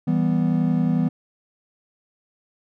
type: chord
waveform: triangle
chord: E minor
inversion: none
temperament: equal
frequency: 164.81 / 196 / 246.9 Hz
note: E3 / G3 / B3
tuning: 0 / 0 / 0 cents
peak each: -19 / -22 / -20 dBFS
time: 0.07-1.09 s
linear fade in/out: 10 ms
effects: none